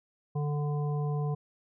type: harmonic tone with a mistuned harmonic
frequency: 147.2 Hz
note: D3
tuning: 4 cents sharp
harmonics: 1 / 3 / 5 / 7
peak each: -28 / -38 / -42 / -45 dBFS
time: 0.35-1.35 s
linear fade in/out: 10 ms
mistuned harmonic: 7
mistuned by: -17 cents
effects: none